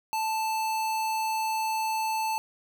square tone, 880 Hz, A5, in tune, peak -27 dBFS, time 0.13-2.38 s, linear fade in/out 0 ms, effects none

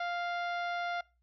harmonic tone, 698.5 Hz, F5, in tune, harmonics 1 / 2 / 3 / 4 / 5 / 6 / 7 / 8, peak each -34 / -38 / -43 / -53 / -49 / -54 / -59 / -61 dBFS, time 0-1.01 s, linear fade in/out 5 ms, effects noise-tail reverb RT60 0.3 s tail -23 dB re dry + added 60 Hz sine -70 dBFS peak until 1.22 s

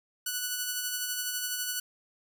5% pulse tone with tremolo, 1480 Hz, F#6, in tune, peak -18 dBFS, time 0.26-1.8 s, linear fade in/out 5 ms, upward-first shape sine, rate 12 Hz, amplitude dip 35%, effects none

